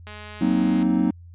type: click train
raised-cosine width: 0.3 ms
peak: -24 dBFS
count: 160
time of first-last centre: 0.07-0.827 s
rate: 210 Hz
type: chord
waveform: triangle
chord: C half-diminished seventh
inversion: second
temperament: equal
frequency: 185 / 233.1 / 261.6 / 311.1 Hz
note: Gb3 / Bb3 / C4 / Eb4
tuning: 0 / 0 / 0 / 0 cents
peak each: -21 dBFS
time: 0.41-1.11 s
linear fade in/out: 5 ms
effects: added 86 Hz sine -41 dBFS peak until 1.34 s + resampled to 8000 Hz